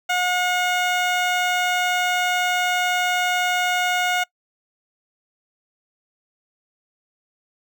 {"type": "tone with notch filter", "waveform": "15% pulse", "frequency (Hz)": 722, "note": "F#5", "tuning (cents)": -43, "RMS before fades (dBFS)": -21, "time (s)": [0.09, 4.24], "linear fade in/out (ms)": 10, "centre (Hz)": 11000, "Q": 0.82, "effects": ["noise-tail reverb RT60 0.1 s tail -24 dB re dry"]}